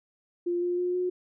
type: tone with pitch steps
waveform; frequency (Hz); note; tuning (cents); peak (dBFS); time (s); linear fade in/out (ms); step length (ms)
sine; 349.2 / 353.5 / 357.8 / 362.1; F4 / F4 / F4 / F#4; 0 / +21 / +42 / -37; -25; 0.46-1.1; 10; 160
effects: none